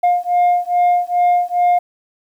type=beating tone pair; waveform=sine; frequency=708 / 710.4 Hz; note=F5 / F5; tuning=+23 / +29 cents; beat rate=2.4 Hz; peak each=-13 dBFS; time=0.03-1.79 s; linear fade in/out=10 ms; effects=tanh soft clip ceiling -9 dBFS + 8-bit